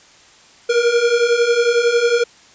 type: beating tone pair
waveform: square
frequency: 466.2 / 477.2 Hz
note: A#4 / A#4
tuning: 0 / +41 cents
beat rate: 11 Hz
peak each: -19 / -15 dBFS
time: 0.69-2.24 s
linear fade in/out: 10 ms
effects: white hiss -47 dBFS RMS until 2.54 s + resampled to 16000 Hz